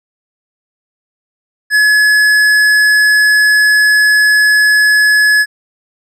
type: tone with tanh clipping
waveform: triangle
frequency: 1700 Hz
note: G#6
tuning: 40 cents sharp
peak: -8 dBFS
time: 1.7-5.46 s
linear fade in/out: 50 ms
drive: 17 dB
effects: none